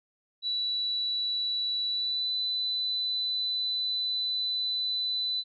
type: tone with pitch glide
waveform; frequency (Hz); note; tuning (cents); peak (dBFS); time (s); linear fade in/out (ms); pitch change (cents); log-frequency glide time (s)
sine; 3941 to 3998; B7 to B7; -4 to +20; -27; 0.42-5.44; 50; +24; 1.89-2.31
effects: none